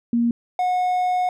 sine / triangle tone pair in turn, 235.4 / 728.2 Hz, A#3 / F#5, +17 / -28 cents, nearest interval octave + minor sixth, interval 1955 cents, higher second, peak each -16 dBFS, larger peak neither, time 0.13-0.31 / 0.59-1.29 s, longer second, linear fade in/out 2 ms, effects none

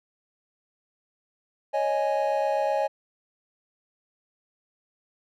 triangle chord, C# suspended second, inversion none, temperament equal, 554.4 / 622.3 / 830.6 Hz, C#5 / D#5 / G#5, 0 / 0 / 0 cents, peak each -25 dBFS, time 1.73-2.88 s, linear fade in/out 20 ms, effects none

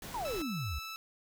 pink noise, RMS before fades -44 dBFS, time 0.02-0.42 s, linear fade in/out 2 ms
sine exponential sweep, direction down, 1027 to 63.3 Hz, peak -34 dBFS, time 0.14-0.79 s, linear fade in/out 5 ms
15% pulse tone, 1314 Hz, E6, 6 cents flat, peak -34 dBFS, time 0.25-0.96 s, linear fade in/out 0 ms
effects none

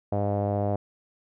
sawtooth tone with low-pass filter, 101.6 Hz, G#2, 38 cents flat, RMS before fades -26 dBFS, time 0.12-0.76 s, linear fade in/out 5 ms, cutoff 660 Hz, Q 5, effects none

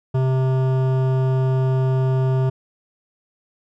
triangle tone with hard clipping, 130.81 Hz, C3, in tune, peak -18 dBFS, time 0.14-2.5 s, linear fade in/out 10 ms, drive 18 dB, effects none

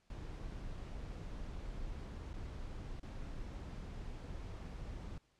brown noise with dropouts, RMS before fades -45 dBFS, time 0.1-5.18 s, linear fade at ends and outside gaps 2 ms, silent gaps 2.333-2.339 / 2.998-3.03 s, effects pink hiss -75 dBFS RMS until 5.39 s + low-pass 7000 Hz 12 dB/octave

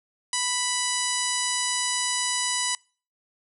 harmonic tone, 988 Hz, B5, in tune, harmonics 1 / 2 / 3 / 4 / 5 / 6 / 7 / 8 / 9 / 10, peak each -33 / -33 / -33 / -33 / -33 / -33 / -33 / -33 / -33 / -33 dBFS, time 0.33-2.75 s, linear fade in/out 2 ms, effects noise-tail reverb RT60 0.4 s tail -26 dB re dry

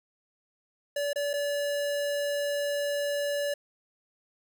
square tone with dropouts, 575 Hz, D5, 37 cents flat, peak -28 dBFS, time 0.96-3.54 s, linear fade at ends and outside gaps 5 ms, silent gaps 1.132-1.158 / 1.333-1.337 s, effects none

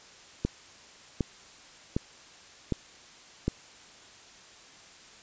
click train, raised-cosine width 3 ms, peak -13 dBFS, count 5, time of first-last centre 0.45-3.48 s, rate 1.32 Hz, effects white hiss -52 dBFS RMS until 5.22 s + resampled to 16000 Hz

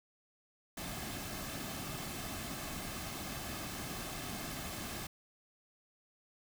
pink noise with comb filter, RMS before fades -42 dBFS, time 0.77-5.07 s, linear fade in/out 5 ms, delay 2.1 ms, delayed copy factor -0.5, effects none

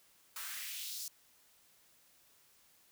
white noise with high-pass filter sweep, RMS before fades -43 dBFS, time 0.36-1.08 s, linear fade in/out 2 ms, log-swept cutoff 1100 to 5600 Hz, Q 1.9, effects white hiss -67 dBFS RMS until 2.91 s

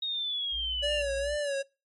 sine linear sweep, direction down, 3755 to 2746 Hz, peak -29 dBFS, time 0.02-1.02 s, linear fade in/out 5 ms
sine tone, 58.5 Hz, A#1, 7 cents sharp, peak -38 dBFS, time 0.51-1.38 s, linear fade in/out 50 ms
square tone with vibrato, 570 Hz, C#5, 48 cents sharp, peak -29 dBFS, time 0.82-1.63 s, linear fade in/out 20 ms, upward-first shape sine, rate 2.3 Hz, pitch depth 69 cents each way
effects noise-tail reverb RT60 0.3 s tail -24 dB re dry + MP3 48 kbps

